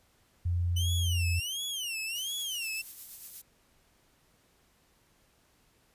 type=tone; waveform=sine; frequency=87.31 Hz; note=F2; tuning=in tune; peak=-26 dBFS; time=0.45-1.4 s; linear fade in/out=10 ms
type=tone with vibrato; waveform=sawtooth; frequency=2960 Hz; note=F#7; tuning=in tune; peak=-30 dBFS; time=0.76-2.82 s; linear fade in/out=10 ms; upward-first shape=sine; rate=1.4 Hz; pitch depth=230 cents each way
type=noise with tremolo; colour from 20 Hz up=violet; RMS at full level=-41 dBFS; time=2.15-3.42 s; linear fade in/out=10 ms; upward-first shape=sine; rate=8.4 Hz; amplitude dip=40%
effects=pink hiss -67 dBFS RMS until 5.94 s + resampled to 32000 Hz